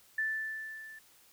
sine tone with level ramp, 1760 Hz, A6, in tune, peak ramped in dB -28 to -47 dBFS, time 0.18-0.99 s, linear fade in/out 5 ms, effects white hiss -62 dBFS RMS until 1.32 s

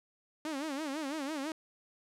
sawtooth tone with vibrato, 292.7 Hz, D4, 6 cents flat, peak -31 dBFS, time 0.45-1.52 s, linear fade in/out 2 ms, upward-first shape sine, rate 6 Hz, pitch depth 160 cents each way, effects low-pass 10000 Hz 12 dB/octave

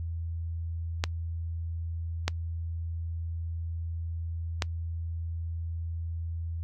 clicks, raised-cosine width 0.2 ms, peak -9 dBFS, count 3, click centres 1.039 / 2.28 / 4.622 s, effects noise-tail reverb RT60 0.1 s tail -25 dB re dry + added 83 Hz sine -31 dBFS peak until 6.63 s

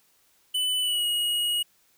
square tone with pitch glide, 2998 to 2893 Hz, F#7 to F#7, +22 to -40 cents, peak -24 dBFS, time 0.54-1.63 s, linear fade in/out 10 ms, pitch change -62 cents, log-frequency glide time 0.8-1.05 s, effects white hiss -64 dBFS RMS until 1.97 s

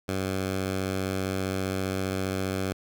10% pulse tone, 95.1 Hz, F#2, 48 cents sharp, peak -19 dBFS, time 0.08-2.73 s, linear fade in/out 10 ms, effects none

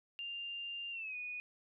sine tone with pitch glide, 2794 to 2475 Hz, F7 to D#7, 0 to -10 cents, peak -40 dBFS, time 0.19-1.4 s, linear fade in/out 0 ms, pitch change -210 cents, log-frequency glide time 0.91-1.16 s, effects none

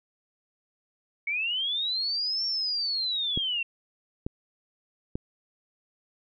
sine linear two-way sweep, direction up then down, 2211 to 5500 to 2685 Hz, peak -26 dBFS, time 1.27-3.63 s, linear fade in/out 5 ms, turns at 2.46 s
clicks, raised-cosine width 3 ms, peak -17 dBFS, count 3, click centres 3.375 / 4.265 / 5.155 s
effects none

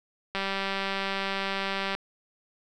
click train, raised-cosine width 0.3 ms, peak -14 dBFS, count 313, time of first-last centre 0.35-1.95 s, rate 195 Hz, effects none

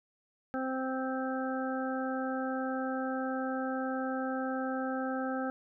harmonic tone, 261.6 Hz, C4, in tune, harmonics 1 / 2 / 3 / 5 / 6, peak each -34 / -37 / -39 / -41 / -42 dBFS, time 0.54-5.5 s, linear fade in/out 0 ms, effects none

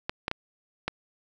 clicks, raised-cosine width 0.3 ms, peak -12 dBFS, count 4, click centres 0.095 / 0.281 / 0.314 / 0.88 s, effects none

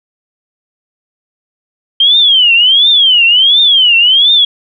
sine tone with vibrato, 3140 Hz, G7, 2 cents sharp, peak -4 dBFS, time 2-4.45 s, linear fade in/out 5 ms, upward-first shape triangle, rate 1.4 Hz, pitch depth 270 cents each way, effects none

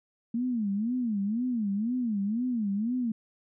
sine tone with vibrato, 223.6 Hz, A3, 28 cents sharp, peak -26 dBFS, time 0.34-3.12 s, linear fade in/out 5 ms, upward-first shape sine, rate 2 Hz, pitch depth 220 cents each way, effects none

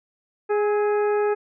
harmonic tone with a mistuned harmonic, 415.6 Hz, G#4, 1 cent sharp, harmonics 1 / 2 / 3 / 4 / 5 / 6, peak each -19 / -28 / -33 / -35 / -44 / -42 dBFS, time 0.49-1.35 s, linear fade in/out 20 ms, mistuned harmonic 3, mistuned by +50 cents, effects none

